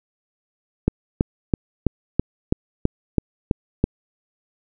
click train, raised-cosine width 3 ms, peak -3 dBFS, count 10, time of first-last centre 0.88-3.841 s, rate 3.04 Hz, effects none

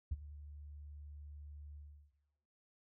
sine tone with ADSR envelope, 73.3 Hz, D2, 3 cents flat, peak -30 dBFS, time 0.11-2.14 s, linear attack 10 ms, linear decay 29 ms, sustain -18 dB, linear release 380 ms, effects noise-tail reverb RT60 0.9 s tail -17 dB re dry + tanh soft clip ceiling -30 dBFS

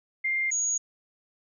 sine tone pair in turn, 2107 / 6689 Hz, C7 / G#8, +12 / +11 cents, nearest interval octave + minor sixth, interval 1999 cents, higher second, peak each -24 / -24 dBFS, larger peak neither, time 0.24-0.51 / 0.51-0.78 s, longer neither, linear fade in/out 10 ms, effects none

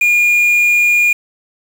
triangle tone with quantisation, 2425 Hz, D#7, 45 cents flat, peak -7 dBFS, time 0.01-1.13 s, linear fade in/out 5 ms, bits 5, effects none

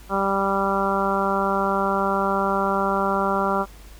harmonic tone, 196 Hz, G3, in tune, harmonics 1 / 2 / 3 / 4 / 5 / 6 / 7, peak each -27 / -27 / -27 / -27 / -27 / -27 / -27 dBFS, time 0.09-3.66 s, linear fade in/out 50 ms, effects added 50 Hz sine -42 dBFS peak until 3.99 s + pink hiss -49 dBFS RMS until 3.99 s

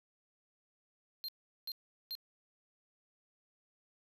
square tone bursts, 4186 Hz, C8, in tune, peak -39 dBFS, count 3, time 1.24-2.152 s, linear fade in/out 0 ms, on 44 ms, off 390 ms, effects 11-bit

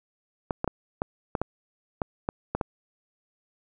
clicks, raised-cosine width 1 ms, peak -12 dBFS, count 10, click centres 0.508 / 0.644 / 0.677 / 1.019 / 1.352 / 1.416 / 2.018 / 2.289 / 2.55 / 2.612 s, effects none

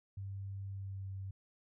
sine tone with pitch glide, 98 to 96.48 Hz, G2 to G2, 0 to -27 cents, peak -40 dBFS, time 0.17-1.31 s, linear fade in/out 5 ms, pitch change -27 cents, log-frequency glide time 0.69-1.09 s, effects none

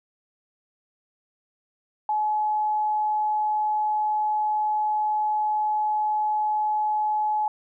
sine tone, 851 Hz, G#5, 42 cents sharp, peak -21 dBFS, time 2.09-7.48 s, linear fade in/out 2 ms, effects none

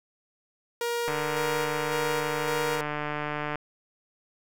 sawtooth tone with tremolo, 472.9 Hz, A#4, 25 cents sharp, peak -23 dBFS, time 0.81-2.81 s, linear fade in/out 2 ms, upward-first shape square, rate 1.8 Hz, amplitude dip 30%
click train, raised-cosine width 0.5 ms, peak -16 dBFS, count 370, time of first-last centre 1.08-3.557 s, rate 149 Hz
effects none

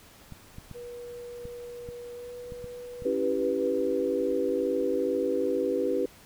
clicks, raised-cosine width 5 ms, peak -29 dBFS, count 8, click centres 0.323 / 0.584 / 0.713 / 1.454 / 1.889 / 2.522 / 2.643 / 3.022 s
sine tone with pitch glide, 482.1 to 488.8 Hz, B4 to B4, -42 to -18 cents, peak -38 dBFS, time 0.74-3.72 s, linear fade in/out 20 ms, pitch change +24 cents, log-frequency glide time 2.14-2.32 s
sine chord, C# half-diminished seventh, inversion none, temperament equal, 277.2 / 329.6 / 392 / 493.9 Hz, C#4 / E4 / G4 / B4, 0 / 0 / 0 / 0 cents, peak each -32 / -33 / -29 / -28 dBFS, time 3.05-6.06 s, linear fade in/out 5 ms
effects pink hiss -53 dBFS RMS until 6.25 s

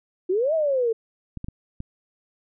sine exponential two-way sweep, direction up then down, 349.2 to 659.3 to 440.2 Hz, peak -19 dBFS, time 0.29-0.93 s, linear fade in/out 10 ms, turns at 0.54 s
clicks, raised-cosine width 5 ms, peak -20 dBFS, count 4, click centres 1.373 / 1.444 / 1.485 / 1.804 s
effects none

